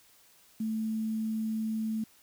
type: tone with quantisation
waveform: sine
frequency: 220 Hz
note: A3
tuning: in tune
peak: -29 dBFS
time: 0.6-2.04 s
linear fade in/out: 5 ms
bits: 9
effects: white hiss -61 dBFS RMS until 2.22 s